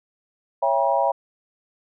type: chord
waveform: sine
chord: C# diminished seventh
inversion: none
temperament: just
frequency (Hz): 554.4 / 665.2 / 798.3 / 957.9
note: C#5 / E5 / G5 / Bb5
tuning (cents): 0 / +16 / +31 / +47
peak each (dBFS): -23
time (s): 0.62-1.12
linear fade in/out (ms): 10
effects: none